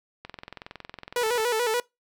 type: click train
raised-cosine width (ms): 0.3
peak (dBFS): -22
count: 26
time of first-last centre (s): 0.25-1.402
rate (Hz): 21.7
type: tone with vibrato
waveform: sawtooth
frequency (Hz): 462.6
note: A#4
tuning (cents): -13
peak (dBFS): -19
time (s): 1.16-1.8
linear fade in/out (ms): 2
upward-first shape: square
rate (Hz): 6.9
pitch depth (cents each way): 88
effects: noise-tail reverb RT60 0.2 s tail -23 dB re dry